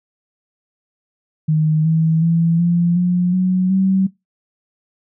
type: tone with pitch steps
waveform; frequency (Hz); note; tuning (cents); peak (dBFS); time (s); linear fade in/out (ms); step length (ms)
sine; 155.56 / 160.95 / 166.53 / 172.31 / 178.28 / 184.46 / 190.85; D#3 / E3 / E3 / F3 / F3 / F#3 / G3; 0 / -41 / +18 / -23 / +36 / -5 / -46; -12; 1.48-4.07; 10; 370
effects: noise-tail reverb RT60 0.2 s tail -21 dB re dry